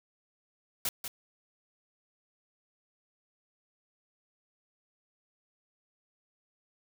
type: noise with echo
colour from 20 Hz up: white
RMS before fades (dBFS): -31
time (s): 0.85-0.89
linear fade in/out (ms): 2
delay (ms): 190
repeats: 1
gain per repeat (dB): -7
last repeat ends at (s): 1.08
effects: none